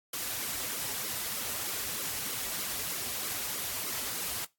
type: noise with flanger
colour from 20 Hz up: white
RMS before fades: -35 dBFS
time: 0.13-4.45 s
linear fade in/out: 5 ms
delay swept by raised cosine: 1.1 to 6.4 ms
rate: 3.2 Hz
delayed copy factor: -1
effects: noise-tail reverb RT60 0.2 s tail -20 dB re dry + AAC 64 kbps